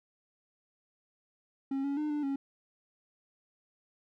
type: tone with pitch steps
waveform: triangle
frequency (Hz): 271.6 / 280.5 / 301.8 / 295.8 / 275.2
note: C#4 / C#4 / D4 / D4 / C#4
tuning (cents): -35 / +21 / +47 / +13 / -12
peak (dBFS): -28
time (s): 1.71-2.36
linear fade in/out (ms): 5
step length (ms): 130
effects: none